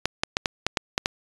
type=clicks; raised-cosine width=0.2 ms; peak=-4 dBFS; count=8; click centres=0.056 / 0.235 / 0.369 / 0.458 / 0.666 / 0.772 / 0.979 / 1.059 s; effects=resampled to 22050 Hz